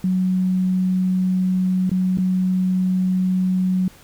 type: tone with dropouts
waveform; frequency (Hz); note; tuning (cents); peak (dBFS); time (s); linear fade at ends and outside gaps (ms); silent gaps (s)
sine; 185; F#3; 0; -16; 0.04-3.88; 2; 1.895-1.915 / 2.174-2.184
effects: pink hiss -48 dBFS RMS until 4.03 s